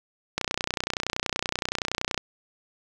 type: click train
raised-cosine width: 0.2 ms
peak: -8 dBFS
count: 56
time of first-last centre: 0.38-2.177 s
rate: 30.6 Hz
effects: none